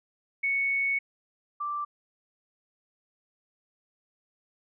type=tone pair in turn; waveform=sine; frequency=2217 / 1174.4 Hz; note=C#7 / D6; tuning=0 / 0 cents; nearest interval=major seventh; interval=1100 cents; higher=first; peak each=-24 / -29 dBFS; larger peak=first; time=0.43-0.99 / 1.6-1.85 s; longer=first; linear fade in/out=10 ms; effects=none